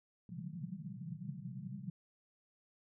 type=band-pass noise; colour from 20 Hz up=white; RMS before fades=-45 dBFS; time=0.29-1.9 s; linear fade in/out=2 ms; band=120 to 200 Hz; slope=96 dB/octave; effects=none